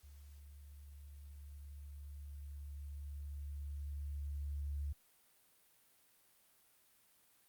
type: tone with level ramp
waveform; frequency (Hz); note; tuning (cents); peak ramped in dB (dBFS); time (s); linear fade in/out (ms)
sine; 71.8; D2; -39; -54 to -37; 0.03-4.93; 10
effects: white hiss -70 dBFS RMS until 7.48 s + Opus 48 kbps